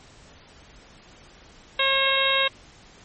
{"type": "harmonic tone", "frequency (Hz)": 540, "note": "C#5", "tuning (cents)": -45, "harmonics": [1, 2, 3, 4, 5, 6, 7], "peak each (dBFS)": [-27, -27, -27, -27, -26, -27, -25], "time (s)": [1.79, 2.48], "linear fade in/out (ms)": 5, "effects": ["pink hiss -50 dBFS RMS until 3.04 s", "MP3 32 kbps"]}